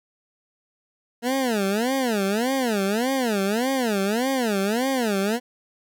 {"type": "tone with vibrato", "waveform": "20% pulse", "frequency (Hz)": 228.7, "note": "A#3", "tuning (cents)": -33, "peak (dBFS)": -16, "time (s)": [1.22, 5.4], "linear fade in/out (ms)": 50, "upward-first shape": "sine", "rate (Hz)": 1.7, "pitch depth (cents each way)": 290, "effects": []}